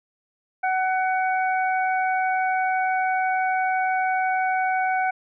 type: harmonic tone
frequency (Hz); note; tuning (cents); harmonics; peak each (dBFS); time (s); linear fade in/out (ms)
749; F#5; +21; 1 / 2 / 3; -21 / -27 / -31; 0.63-5.11; 10
effects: none